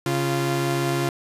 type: tone pair together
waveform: sawtooth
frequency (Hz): 137.6 / 346.7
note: C#3 / F4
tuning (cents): -12 / -13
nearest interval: octave + major third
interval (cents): 1599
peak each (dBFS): -20 / -20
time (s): 0.06-1.09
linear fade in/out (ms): 2
effects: resampled to 32000 Hz